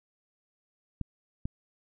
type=clicks; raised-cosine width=5 ms; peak=-20 dBFS; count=2; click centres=1.013 / 1.455 s; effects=none